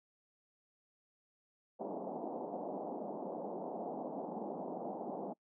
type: band-pass noise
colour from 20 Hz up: white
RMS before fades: -42 dBFS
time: 1.79-5.34 s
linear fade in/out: 20 ms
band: 180 to 830 Hz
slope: 48 dB/octave
effects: noise-tail reverb RT60 0.1 s tail -24 dB re dry